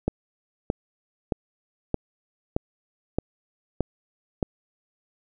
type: click train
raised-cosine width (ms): 2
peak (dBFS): -9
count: 8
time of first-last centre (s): 0.08-4.428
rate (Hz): 1.61
effects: none